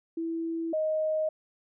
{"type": "tone pair in turn", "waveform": "sine", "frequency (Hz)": [329.6, 624.4], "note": ["E4", "D#5"], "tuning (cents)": [0, 6], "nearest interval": "major seventh", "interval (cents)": 1106, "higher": "second", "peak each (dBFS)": [-29, -25], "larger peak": "second", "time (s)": [[0.17, 0.73], [0.73, 1.29]], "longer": "neither", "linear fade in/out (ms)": 5, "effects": []}